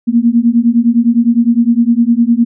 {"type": "beating tone pair", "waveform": "sine", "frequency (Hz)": [230, 239.8], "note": ["A#3", "A#3"], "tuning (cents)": [-23, 49], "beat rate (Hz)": 9.8, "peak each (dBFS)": -10, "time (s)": [0.07, 2.45], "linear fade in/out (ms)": 20, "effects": []}